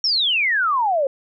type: exponential sweep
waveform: sine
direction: down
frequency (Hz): 5600 to 523.3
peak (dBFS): -16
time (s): 0.04-1.07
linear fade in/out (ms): 2
effects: none